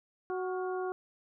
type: harmonic tone with a mistuned harmonic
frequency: 370 Hz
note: F#4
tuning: in tune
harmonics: 1 / 2 / 3 / 4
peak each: -33 / -39 / -43 / -45 dBFS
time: 0.3-0.92 s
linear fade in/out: 0 ms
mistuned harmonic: 4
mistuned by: -73 cents
effects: none